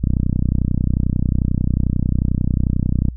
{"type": "click train", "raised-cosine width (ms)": 5, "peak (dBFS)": -5, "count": 96, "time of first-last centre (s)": [0.04, 3.085], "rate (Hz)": 31.2, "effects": ["added 60 Hz sine -29 dBFS peak until 3.16 s"]}